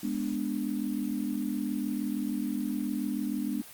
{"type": "chord", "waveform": "sine", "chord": "G# diminished", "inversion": "none", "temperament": "equal", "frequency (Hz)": [207.7, 246.9, 293.7], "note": ["G#3", "B3", "D4"], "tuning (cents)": [0, 0, 0], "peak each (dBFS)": -33, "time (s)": [0.03, 3.62], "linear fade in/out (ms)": 5, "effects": ["white hiss -48 dBFS RMS until 3.73 s", "Opus 48 kbps"]}